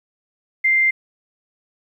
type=tone; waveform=sine; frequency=2093 Hz; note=C7; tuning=in tune; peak=-13 dBFS; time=0.64-0.91 s; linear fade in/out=10 ms; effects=9-bit